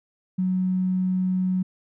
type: tone with tanh clipping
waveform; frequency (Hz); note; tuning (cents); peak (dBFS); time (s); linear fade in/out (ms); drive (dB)
triangle; 185; F#3; 0; -20; 0.38-1.63; 10; 3
effects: none